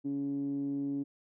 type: tone with low-pass filter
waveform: 10% pulse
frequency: 140.3 Hz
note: C#3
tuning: 21 cents sharp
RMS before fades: -34 dBFS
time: 0.04-1.04 s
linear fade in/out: 20 ms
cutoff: 290 Hz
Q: 7.2
effects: none